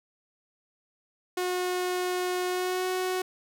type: tone with pitch glide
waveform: sawtooth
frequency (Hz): 362.6 to 369.4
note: F#4 to F#4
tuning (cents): -35 to -3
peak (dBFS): -23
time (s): 1.37-3.22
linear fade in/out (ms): 5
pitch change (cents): +32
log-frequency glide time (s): 2.48-2.86
effects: none